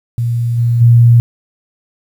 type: tone with level steps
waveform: sine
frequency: 118.3 Hz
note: A#2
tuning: 26 cents sharp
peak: -12 / -9 / -3 dBFS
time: 0.18-1.2 s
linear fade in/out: 0 ms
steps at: 0.57 / 0.8 s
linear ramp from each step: 20 ms
effects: 7-bit